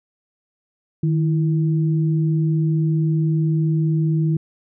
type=tone pair together; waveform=sine; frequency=155.9 / 330.7 Hz; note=D#3 / E4; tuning=+4 / +6 cents; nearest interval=octave + minor second; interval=1302 cents; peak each=-16 / -26 dBFS; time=1.03-4.37 s; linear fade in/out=5 ms; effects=none